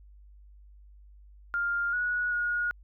sine tone with pitch steps, 1402 / 1461 / 1441 Hz, F6 / F#6 / F#6, +6 / -22 / -46 cents, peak -26 dBFS, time 1.54-2.71 s, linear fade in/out 0 ms, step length 390 ms, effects added 50 Hz sine -50 dBFS peak until 2.83 s

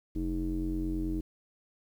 square tone with low-pass filter, 44.77 Hz, F1, 44 cents sharp, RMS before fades -32 dBFS, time 0.15-1.21 s, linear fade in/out 10 ms, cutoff 310 Hz, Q 8.1, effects 10-bit

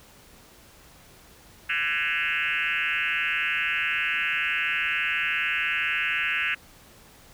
sine tone with frequency modulation, 2129 Hz, C7, 30 cents sharp, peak -23 dBFS, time 1.69-6.55 s, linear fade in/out 10 ms, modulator 156 Hz, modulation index 4.4, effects pink hiss -52 dBFS RMS until 7.33 s

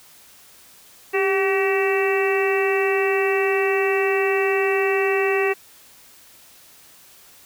harmonic tone with a mistuned harmonic, 381.9 Hz, G4, 45 cents flat, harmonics 1 / 2 / 3 / 4 / 5 / 6 / 7, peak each -19 / -28 / -30 / -34 / -26 / -31 / -27 dBFS, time 1.13-5.54 s, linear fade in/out 20 ms, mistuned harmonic 1, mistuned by +55 cents, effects white hiss -49 dBFS RMS until 7.45 s

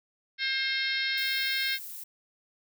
harmonic tone, 532 Hz, C5, 29 cents sharp, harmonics 3 / 4 / 5 / 6 / 7 / 8 / 9 / 10, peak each -33 / -31 / -40 / -38 / -34 / -35 / -45 / -40 dBFS, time 0.38-1.79 s, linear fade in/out 50 ms
violet noise, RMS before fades -41 dBFS, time 1.17-2.04 s, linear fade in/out 10 ms
effects none

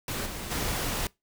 pink noise with level steps, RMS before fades -32 / -37 / -30 dBFS, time 0.08-1.07 s, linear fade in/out 2 ms, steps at 0.25 / 0.5 s, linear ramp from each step 20 ms, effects noise-tail reverb RT60 0.2 s tail -23 dB re dry

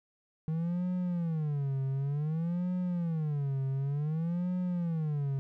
triangle tone with vibrato, 156.1 Hz, D#3, 6 cents sharp, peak -27 dBFS, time 0.48-5.39 s, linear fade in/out 0 ms, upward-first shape sine, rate 0.55 Hz, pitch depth 260 cents each way, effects none

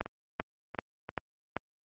two click trains, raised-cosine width 0.5 ms, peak -15 / -23 dBFS, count 5 / 4, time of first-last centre 0.01-1.566 / 0.06-1.091 s, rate 2.57 / 2.91 Hz, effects high-pass 80 Hz 12 dB/octave + Opus 32 kbps

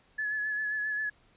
sine tone with vibrato, 1710 Hz, A6, 50 cents flat, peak -29 dBFS, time 0.18-1.1 s, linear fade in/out 10 ms, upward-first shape sine, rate 7.5 Hz, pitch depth 28 cents each way, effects pink hiss -64 dBFS RMS until 1.36 s + resampled to 8000 Hz

